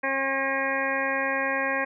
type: harmonic tone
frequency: 270.4 Hz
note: C#4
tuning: 43 cents flat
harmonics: 1 / 2 / 3 / 4 / 6 / 7 / 8 / 9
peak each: -35 / -30 / -34 / -32 / -30 / -30 / -36 / -35 dBFS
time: 0.03-1.85 s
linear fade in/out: 10 ms
effects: none